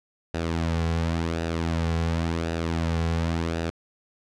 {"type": "tone with flanger", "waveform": "sawtooth", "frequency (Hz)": 82.8, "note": "E2", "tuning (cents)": 8, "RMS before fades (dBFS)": -26, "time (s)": [0.34, 3.7], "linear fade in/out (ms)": 0, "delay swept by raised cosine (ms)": [0.91, 3.31], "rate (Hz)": 0.92, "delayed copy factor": -0.55, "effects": ["low-pass 6000 Hz 12 dB/octave"]}